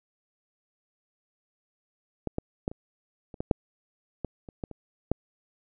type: clicks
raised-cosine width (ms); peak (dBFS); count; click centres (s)
2; -16 / -15 / -14 / -26 / -29 / -17 / -6 / -17 / -29 / -19 / -27 / -10; 12; 2.273 / 2.384 / 2.679 / 2.715 / 3.342 / 3.405 / 3.512 / 4.247 / 4.488 / 4.638 / 4.713 / 5.116
effects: none